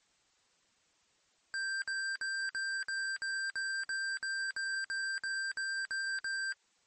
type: tone bursts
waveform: square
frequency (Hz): 1576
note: G6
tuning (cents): +9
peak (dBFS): -34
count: 15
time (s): 1.54-6.524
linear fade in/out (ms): 0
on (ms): 280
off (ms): 56
effects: white hiss -71 dBFS RMS until 6.86 s + MP3 32 kbps